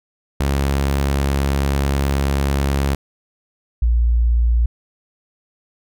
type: tone pair in turn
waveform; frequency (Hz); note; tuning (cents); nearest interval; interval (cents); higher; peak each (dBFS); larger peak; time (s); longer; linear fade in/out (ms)
sawtooth / sine; 69.3 / 58.4; C#2 / A#1; 0 / +4; minor third; 296; first; -12; neither; 0.4-2.95 / 3.82-4.66; first; 5
effects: none